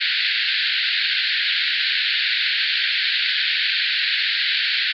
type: band-pass noise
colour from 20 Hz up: white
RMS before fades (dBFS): -21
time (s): 0-4.93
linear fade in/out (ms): 20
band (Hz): 1500 to 4500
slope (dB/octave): 96
effects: none